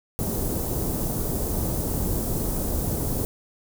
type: band-stop noise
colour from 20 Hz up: pink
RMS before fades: -26 dBFS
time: 0.19-3.25 s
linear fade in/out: 0 ms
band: 520 to 11000 Hz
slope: 12 dB/octave
effects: none